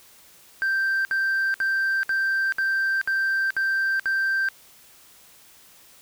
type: tone bursts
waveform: sine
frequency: 1568 Hz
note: G6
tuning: in tune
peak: -18 dBFS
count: 8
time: 0.62-4.487 s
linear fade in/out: 0 ms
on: 430 ms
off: 61 ms
effects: tanh soft clip ceiling -19 dBFS + white hiss -52 dBFS RMS until 6.01 s